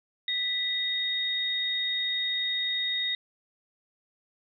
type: tone pair together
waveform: sine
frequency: 1975.5 / 3724 Hz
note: B6 / A#7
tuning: 0 / -2 cents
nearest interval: major seventh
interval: 1098 cents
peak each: -33 / -27 dBFS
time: 0.28-3.15 s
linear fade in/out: 2 ms
effects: none